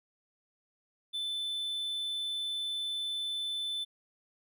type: tone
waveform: triangle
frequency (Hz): 3520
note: A7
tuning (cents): 0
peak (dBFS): -31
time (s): 1.13-3.85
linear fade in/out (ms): 20
effects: none